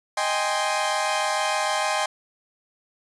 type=chord; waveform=sawtooth; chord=Ab major seventh; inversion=second; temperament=equal; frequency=622.3 / 784 / 830.6 / 1046.5 Hz; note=Eb5 / G5 / Ab5 / C6; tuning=0 / 0 / 0 / 0 cents; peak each=-24 dBFS; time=0.17-2.06 s; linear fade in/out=5 ms; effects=resampled to 24000 Hz